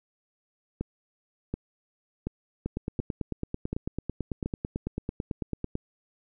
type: two click trains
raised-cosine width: 3 ms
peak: -17 / -17 dBFS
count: 6 / 29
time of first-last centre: 0.81-4.46 / 2.66-5.754 s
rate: 1.37 / 9.05 Hz
effects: none